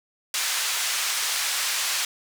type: band-pass noise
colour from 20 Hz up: white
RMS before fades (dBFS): -26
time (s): 0.34-2.05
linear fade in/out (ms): 2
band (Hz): 1100 to 7700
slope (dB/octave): 12
effects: none